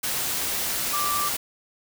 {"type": "tone in noise", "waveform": "sine", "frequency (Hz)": 1174.7, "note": "D6", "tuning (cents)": 0, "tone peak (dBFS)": -25, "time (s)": [0.93, 1.29], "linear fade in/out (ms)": 10, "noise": "white", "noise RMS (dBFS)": -27, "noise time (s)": [0.03, 1.37], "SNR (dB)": -1, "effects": []}